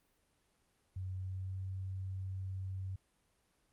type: tone with pitch glide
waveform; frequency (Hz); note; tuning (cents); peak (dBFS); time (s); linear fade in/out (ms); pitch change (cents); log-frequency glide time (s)
sine; 93.4 to 94.81; F#2 to F#2; +17 to +43; -38; 0.96-2.96; 5; +26; 1.18-1.62
effects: pink hiss -75 dBFS RMS until 3.72 s + Opus 32 kbps